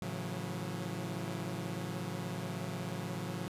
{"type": "chord", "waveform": "sawtooth", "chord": "F# minor seventh", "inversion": "first", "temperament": "equal with one note detuned", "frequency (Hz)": [110, 138.59, 164.81, 181.29], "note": ["A2", "C#3", "E3", "F#3"], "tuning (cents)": [0, 0, 0, -35], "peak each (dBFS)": [-39, -39, -39, -37], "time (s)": [0.02, 3.48], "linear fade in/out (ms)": 0, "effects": ["resampled to 32000 Hz"]}